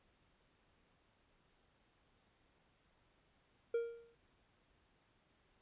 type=tone with exponential decay; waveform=triangle; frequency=466.2 Hz; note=A#4; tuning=in tune; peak=-29 dBFS; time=3.74-4.15 s; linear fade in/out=5 ms; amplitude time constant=89 ms; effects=pink hiss -74 dBFS RMS until 5.61 s + resampled to 8000 Hz